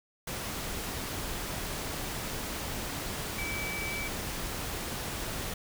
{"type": "tone in noise", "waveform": "sine", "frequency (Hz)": 2304, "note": "D7", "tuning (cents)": -34, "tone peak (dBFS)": -35, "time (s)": [3.38, 4.08], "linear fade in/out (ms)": 5, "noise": "pink", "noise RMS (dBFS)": -36, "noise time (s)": [0.27, 5.54], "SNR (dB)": -2, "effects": []}